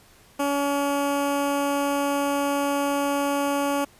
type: tone with notch filter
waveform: 15% pulse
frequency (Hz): 282.9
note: C#4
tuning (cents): +35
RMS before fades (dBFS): -24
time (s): 0.39-3.85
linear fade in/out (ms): 10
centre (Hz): 4100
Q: 1.3
effects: pink hiss -54 dBFS RMS until 3.99 s + resampled to 32000 Hz